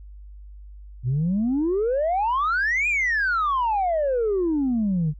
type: exponential two-way sweep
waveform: sine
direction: up then down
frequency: 116.54 to 2489 to 144.3 Hz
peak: -18 dBFS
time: 1.03-5.14 s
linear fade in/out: 50 ms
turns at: 2.88 s
effects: tanh soft clip ceiling -17 dBFS + added 50 Hz sine -39 dBFS peak until 5.19 s